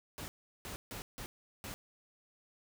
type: noise bursts at uneven times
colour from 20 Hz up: pink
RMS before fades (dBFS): -44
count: 5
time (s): 0.18-0.28 / 0.65-0.76 / 0.91-1.02 / 1.18-1.26 / 1.64-1.74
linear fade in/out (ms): 0
effects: none